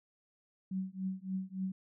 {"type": "tone with tremolo", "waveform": "sine", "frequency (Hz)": 189, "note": "F#3", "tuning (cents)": 37, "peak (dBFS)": -31, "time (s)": [0.71, 1.72], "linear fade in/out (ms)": 5, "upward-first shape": "triangle", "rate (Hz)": 3.5, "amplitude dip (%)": 100, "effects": []}